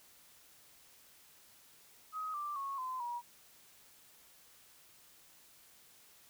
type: tone with pitch steps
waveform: sine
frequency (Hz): 1263 / 1178.4 / 1099.5 / 1025.9 / 957.2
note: D#6 / D6 / C#6 / C6 / A#5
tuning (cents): +26 / +6 / -14 / -34 / +46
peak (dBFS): -37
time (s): 2.12-3.22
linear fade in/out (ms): 50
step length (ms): 220
effects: white hiss -62 dBFS RMS until 6.29 s